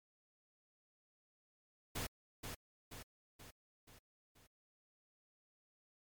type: noise with echo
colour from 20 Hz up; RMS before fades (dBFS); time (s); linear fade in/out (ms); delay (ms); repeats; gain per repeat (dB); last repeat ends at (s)
pink; -41; 1.95-2.07; 10; 480; 5; -5; 4.47
effects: MP3 96 kbps